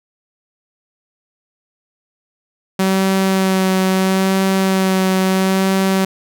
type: tone with vibrato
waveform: sawtooth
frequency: 190 Hz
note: F#3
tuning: 46 cents sharp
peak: -9 dBFS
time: 2.79-6.05 s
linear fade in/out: 5 ms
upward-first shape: sine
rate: 0.75 Hz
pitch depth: 16 cents each way
effects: none